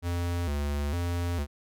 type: tone with vibrato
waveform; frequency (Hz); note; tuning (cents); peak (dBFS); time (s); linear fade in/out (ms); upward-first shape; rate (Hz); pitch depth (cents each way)
square; 79.2; D#2; +31; -28; 0.02-1.47; 50; square; 1.1; 160
effects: none